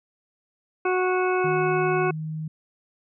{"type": "harmonic tone", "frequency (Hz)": 367.8, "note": "F#4", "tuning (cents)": -10, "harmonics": [1, 2, 3, 4, 6, 7], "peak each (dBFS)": [-22, -28, -29, -30, -36, -34], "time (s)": [0.85, 2.11], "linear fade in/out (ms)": 5}
{"type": "tone with pitch glide", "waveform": "sine", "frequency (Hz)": [155.56, 156.73], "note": ["D#3", "D#3"], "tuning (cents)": [0, 13], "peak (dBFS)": -28, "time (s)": [1.44, 2.48], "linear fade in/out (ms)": 5, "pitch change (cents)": 13, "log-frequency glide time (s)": [1.57, 2.22]}
{"effects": []}